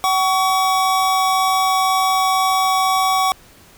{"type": "tone pair together", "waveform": "square", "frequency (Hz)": [759, 1124.5], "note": ["F#5", "C#6"], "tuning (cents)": [44, 24], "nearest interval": "perfect fifth", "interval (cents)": 680, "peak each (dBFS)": -18, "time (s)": [0.04, 3.32], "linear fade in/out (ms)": 0, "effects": ["pink hiss -47 dBFS RMS until 3.77 s"]}